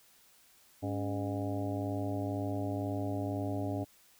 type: harmonic tone with a mistuned harmonic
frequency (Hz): 102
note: G#2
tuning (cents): -31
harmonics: 1 / 2 / 3 / 4 / 5 / 6 / 7 / 8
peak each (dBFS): -36 / -46 / -36 / -44 / -48 / -41 / -44 / -48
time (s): 0.82-3.85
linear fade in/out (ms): 20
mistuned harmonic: 3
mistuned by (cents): -130
effects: white hiss -63 dBFS RMS until 4.19 s